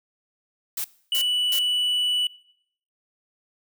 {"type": "noise bursts", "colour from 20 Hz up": "blue", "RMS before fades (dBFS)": -28, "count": 3, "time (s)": [0.77, 1.592], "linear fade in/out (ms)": 5, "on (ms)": 74, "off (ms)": 300}
{"type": "tone", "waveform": "triangle", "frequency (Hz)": 2960, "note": "F#7", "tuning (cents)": 0, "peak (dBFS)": -19, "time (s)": [1.12, 2.27], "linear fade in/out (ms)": 2}
{"effects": ["noise-tail reverb RT60 0.7 s tail -21 dB re dry"]}